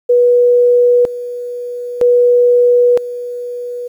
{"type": "tone with tremolo", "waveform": "sine", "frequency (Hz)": 487.3, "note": "B4", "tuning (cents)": -23, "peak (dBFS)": -6, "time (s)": [0.09, 3.88], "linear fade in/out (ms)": 10, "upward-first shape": "square", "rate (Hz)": 0.52, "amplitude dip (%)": 80, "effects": ["8-bit"]}